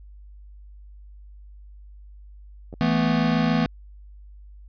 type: clicks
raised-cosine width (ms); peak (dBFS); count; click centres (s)
2; -25; 2; 2.728 / 2.739
type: chord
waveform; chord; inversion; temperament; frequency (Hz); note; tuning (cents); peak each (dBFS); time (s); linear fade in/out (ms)
square; E suspended fourth; none; equal; 164.81 / 220 / 246.9; E3 / A3 / B3; 0 / 0 / 0; -24; 2.81-3.66; 0
effects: added 50 Hz sine -42 dBFS peak until 4.68 s + resampled to 11025 Hz